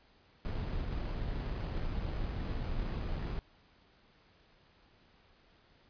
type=noise with sample-and-hold; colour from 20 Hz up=brown; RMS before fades=-36 dBFS; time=0.45-3.39 s; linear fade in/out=0 ms; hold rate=3675 Hz; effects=pink hiss -65 dBFS RMS until 5.89 s + resampled to 11025 Hz